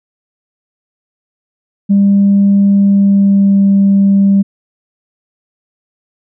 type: tone with pitch glide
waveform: sine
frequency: 199.4 to 197.45 Hz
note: G3 to G3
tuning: +30 to +13 cents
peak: -4 dBFS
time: 1.89-4.43 s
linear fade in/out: 20 ms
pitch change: -17 cents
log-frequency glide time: 2.67-3.64 s
effects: tanh soft clip ceiling -2 dBFS